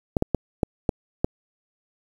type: clicks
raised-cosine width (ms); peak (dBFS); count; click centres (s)
2; -6; 6; 0.168 / 0.224 / 0.347 / 0.632 / 0.892 / 1.245
effects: 7-bit